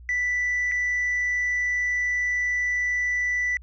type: tone with dropouts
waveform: sine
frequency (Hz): 1975.5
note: B6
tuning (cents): 0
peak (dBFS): -20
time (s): 0.09-3.57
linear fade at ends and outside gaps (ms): 1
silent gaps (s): 0.715-0.719
effects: tanh soft clip ceiling -20 dBFS + added 60 Hz sine -42 dBFS peak until 3.62 s